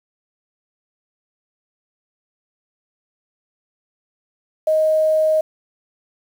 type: tone with quantisation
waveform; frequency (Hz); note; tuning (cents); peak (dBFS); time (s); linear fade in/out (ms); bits
sine; 626; D#5; +10; -13; 4.67-5.41; 5; 7
effects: none